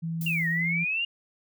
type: tone with pitch glide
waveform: sine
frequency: 164.5 to 169.12 Hz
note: E3 to E3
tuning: -3 to +45 cents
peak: -28 dBFS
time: 0.02-0.85 s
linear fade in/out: 20 ms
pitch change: +48 cents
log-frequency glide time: 0.36-0.7 s
type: noise with exponential decay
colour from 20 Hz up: violet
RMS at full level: -37 dBFS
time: 0.21-0.86 s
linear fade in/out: 2 ms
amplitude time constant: 140 ms
type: exponential two-way sweep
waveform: sine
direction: down then up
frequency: 2851 to 1828 to 2851 Hz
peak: -25 dBFS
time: 0.26-1.05 s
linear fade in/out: 5 ms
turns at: 0.48 s
effects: none